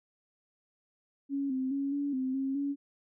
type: tone with pitch steps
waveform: sine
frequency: 278.1 / 260.9 / 277.3 / 284.5 / 260.2 / 269.1 / 281.8 Hz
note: C#4 / C4 / C#4 / C#4 / C4 / C4 / C#4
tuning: +6 / -5 / +1 / +45 / -9 / +49 / +29 cents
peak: -29 dBFS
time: 1.29-2.76 s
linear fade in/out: 50 ms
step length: 210 ms
effects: none